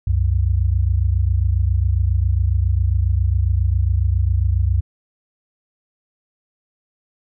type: tone pair together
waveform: sine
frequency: 66 / 93.34 Hz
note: C2 / F#2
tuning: +16 / +16 cents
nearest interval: tritone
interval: 600 cents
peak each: -17 dBFS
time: 0.07-4.81 s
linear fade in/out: 5 ms
effects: none